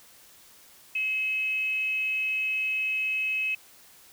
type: tone with frequency modulation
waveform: sine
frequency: 2566 Hz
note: E7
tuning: 47 cents flat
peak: -25 dBFS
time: 0.95-3.55 s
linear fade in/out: 5 ms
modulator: 459 Hz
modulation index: 0.23
effects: white hiss -54 dBFS RMS until 4.12 s